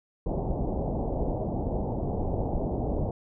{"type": "low-pass noise", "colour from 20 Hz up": "pink", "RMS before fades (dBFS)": -29, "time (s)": [0.26, 3.11], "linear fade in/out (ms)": 2, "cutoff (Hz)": 810, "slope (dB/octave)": 48, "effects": []}